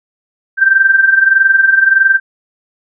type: tone with amplitude modulation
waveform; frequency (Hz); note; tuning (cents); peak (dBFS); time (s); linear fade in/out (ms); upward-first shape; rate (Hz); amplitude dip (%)
sine; 1568; G6; 0; -3; 0.57-2.2; 50; sine; 21.6; 70
effects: none